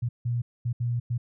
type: tone bursts at uneven times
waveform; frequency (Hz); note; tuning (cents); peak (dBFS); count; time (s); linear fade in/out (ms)
sine; 119.8; A#2; +48; -24; 5; 0.02-0.09 / 0.25-0.42 / 0.65-0.73 / 0.8-1 / 1.1-1.18; 10
effects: none